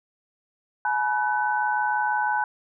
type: tone cluster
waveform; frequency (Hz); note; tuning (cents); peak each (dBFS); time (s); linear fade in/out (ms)
sine; 846 / 972 / 1505; G#5 / B5 / F#6; +32 / -28 / +29; -24 / -28 / -26; 0.85-2.44; 2
effects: none